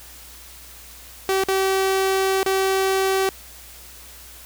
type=tone with dropouts; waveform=sawtooth; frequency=384 Hz; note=G4; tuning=36 cents flat; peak=-14 dBFS; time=1.29-3.29 s; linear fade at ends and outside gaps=0 ms; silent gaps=1.437-1.485 / 2.43-2.462 s; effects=added 60 Hz sine -47 dBFS peak until 4.45 s + white hiss -43 dBFS RMS until 4.45 s